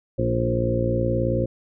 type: harmonic tone with a mistuned harmonic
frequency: 58.8 Hz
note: A#1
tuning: 16 cents sharp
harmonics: 1 / 2 / 3 / 4 / 5 / 6 / 7 / 8 / 9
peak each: -30 / -24 / -33 / -29 / -33 / -28 / -35 / -35 / -25 dBFS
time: 0.18-1.46 s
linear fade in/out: 10 ms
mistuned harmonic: 6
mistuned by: -23 cents
effects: none